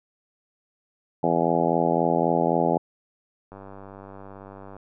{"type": "harmonic tone", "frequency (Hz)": 83.8, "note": "E2", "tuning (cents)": 29, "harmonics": [2, 3, 4, 5, 6, 7, 8, 9, 10], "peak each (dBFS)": [-28, -28, -28, -28, -28, -28, -28, -28, -28], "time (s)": [1.23, 2.78], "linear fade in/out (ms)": 5}
{"type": "click train", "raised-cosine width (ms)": 1, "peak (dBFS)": -28, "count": 123, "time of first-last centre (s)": [3.52, 4.766], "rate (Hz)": 97.9}
{"effects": []}